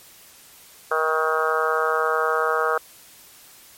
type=harmonic tone with a mistuned harmonic; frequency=158.2 Hz; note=D#3; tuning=29 cents sharp; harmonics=3 / 4 / 5 / 6 / 7 / 8 / 9 / 10; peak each=-24 / -28 / -30 / -33 / -27 / -24 / -27 / -31 dBFS; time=0.91-2.78 s; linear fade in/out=5 ms; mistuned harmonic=6; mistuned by=+16 cents; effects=white hiss -48 dBFS RMS until 3.77 s + MP3 64 kbps